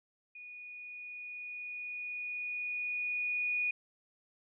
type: tone with level ramp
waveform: sine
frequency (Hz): 2461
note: D#7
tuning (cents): -20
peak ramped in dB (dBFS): -46 to -29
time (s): 0.35-3.71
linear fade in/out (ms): 5
effects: none

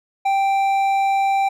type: tone with hard clipping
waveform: triangle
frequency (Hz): 784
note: G5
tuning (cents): 0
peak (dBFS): -17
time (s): 0.25-1.49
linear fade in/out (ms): 10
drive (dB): 10
effects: none

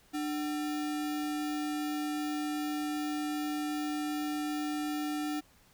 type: tone with sample-and-hold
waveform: sine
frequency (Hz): 298.7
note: D4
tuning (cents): +29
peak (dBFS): -31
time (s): 0.13-5.41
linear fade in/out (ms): 20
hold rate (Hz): 1050
effects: pink hiss -63 dBFS RMS until 5.73 s

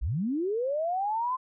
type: linear sweep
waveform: sine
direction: up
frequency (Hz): 41.83 to 1046.5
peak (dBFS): -26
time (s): 0.01-1.37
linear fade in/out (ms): 20
effects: none

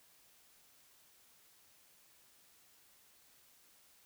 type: silence
effects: white hiss -66 dBFS RMS until 4.05 s

